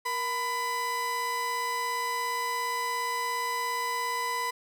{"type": "tone pair together", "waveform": "30% pulse", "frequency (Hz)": [471.4, 1000], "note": ["A#4", "B5"], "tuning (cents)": [19, 21], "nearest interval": "octave + minor second", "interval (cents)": 1302, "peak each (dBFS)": [-36, -26], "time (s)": [0.05, 4.51], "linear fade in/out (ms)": 10, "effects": []}